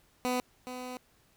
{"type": "tone pair in turn", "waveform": "15% pulse", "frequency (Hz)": [250.1, 251.7], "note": ["B3", "B3"], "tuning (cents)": [22, 33], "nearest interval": "unison", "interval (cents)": 11, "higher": "second", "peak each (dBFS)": [-22, -32], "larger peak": "first", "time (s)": [[0.25, 0.4], [0.67, 0.97]], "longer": "second", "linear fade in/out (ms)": 0, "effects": ["pink hiss -66 dBFS RMS until 1.36 s"]}